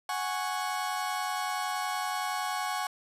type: chord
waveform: 35% pulse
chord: F# suspended second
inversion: none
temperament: equal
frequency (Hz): 740 / 830.6 / 1108.7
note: F#5 / G#5 / C#6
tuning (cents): 0 / 0 / 0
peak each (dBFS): -33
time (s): 0.09-2.87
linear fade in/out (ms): 2
effects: resampled to 32000 Hz